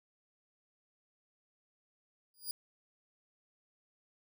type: tone with exponential growth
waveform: 10% pulse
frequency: 4860 Hz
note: D#8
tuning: 42 cents flat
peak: -26 dBFS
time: 2.34-2.51 s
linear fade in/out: 1 ms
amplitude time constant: 36 ms
effects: none